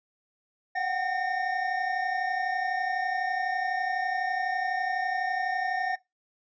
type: tone cluster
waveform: triangle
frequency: 730 / 762 / 1824 Hz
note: F#5 / G5 / A#6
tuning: -24 / -49 / -38 cents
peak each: -29 dBFS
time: 0.75-5.96 s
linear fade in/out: 10 ms
effects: noise-tail reverb RT60 0.2 s tail -21 dB re dry + resampled to 16000 Hz